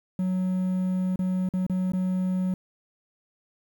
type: tone with dropouts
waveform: triangle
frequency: 185 Hz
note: F#3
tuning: in tune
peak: -21 dBFS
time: 0.19-2.54 s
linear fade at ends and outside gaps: 2 ms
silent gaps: 1.159-1.191 / 1.489-1.537 / 1.666-1.697 / 1.92-1.934 s
effects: 9-bit